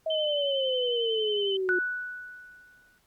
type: exponential sweep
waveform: sine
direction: down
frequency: 645 to 356.7 Hz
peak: -26 dBFS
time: 0.06-1.79 s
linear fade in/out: 5 ms
type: tone with vibrato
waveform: sine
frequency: 3055 Hz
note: G7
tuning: 45 cents flat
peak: -29 dBFS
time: 0.1-1.57 s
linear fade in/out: 5 ms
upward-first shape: triangle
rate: 11 Hz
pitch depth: 28 cents each way
type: tone with exponential decay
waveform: sine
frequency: 1480 Hz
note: F#6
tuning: in tune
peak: -22 dBFS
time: 1.69-2.98 s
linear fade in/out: 0 ms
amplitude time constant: 280 ms
effects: pink hiss -67 dBFS RMS until 3.06 s + Opus 48 kbps